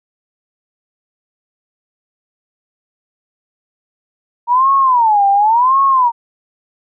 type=tone with vibrato; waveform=sine; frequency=932.3 Hz; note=A#5; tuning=in tune; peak=-8 dBFS; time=4.47-6.12 s; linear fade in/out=50 ms; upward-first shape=sine; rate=0.92 Hz; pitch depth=280 cents each way; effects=none